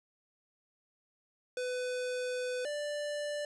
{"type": "tone pair in turn", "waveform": "square", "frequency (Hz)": [500, 588.4], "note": ["B4", "D5"], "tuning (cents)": [21, 3], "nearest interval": "minor third", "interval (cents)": 282, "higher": "second", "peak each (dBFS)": [-34, -35], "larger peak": "first", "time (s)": [[1.57, 2.65], [2.65, 3.45]], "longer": "first", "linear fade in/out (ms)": 2, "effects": ["resampled to 22050 Hz", "12-bit"]}